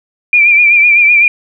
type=tone with vibrato; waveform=sine; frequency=2380 Hz; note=D7; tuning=22 cents sharp; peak=-4 dBFS; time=0.33-1.28 s; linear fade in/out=2 ms; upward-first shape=triangle; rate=7.9 Hz; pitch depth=63 cents each way; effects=none